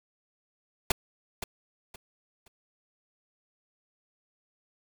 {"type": "noise with echo", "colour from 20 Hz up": "pink", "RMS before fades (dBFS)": -23, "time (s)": [0.9, 0.92], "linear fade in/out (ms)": 5, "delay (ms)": 520, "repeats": 3, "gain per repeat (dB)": -11, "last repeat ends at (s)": 2.48, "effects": []}